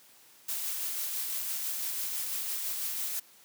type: noise with tremolo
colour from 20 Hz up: blue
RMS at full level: -33 dBFS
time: 0.48-3.2 s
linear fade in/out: 10 ms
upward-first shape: sine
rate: 6 Hz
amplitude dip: 25%
effects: white hiss -58 dBFS RMS until 3.44 s + high-pass 150 Hz 12 dB/octave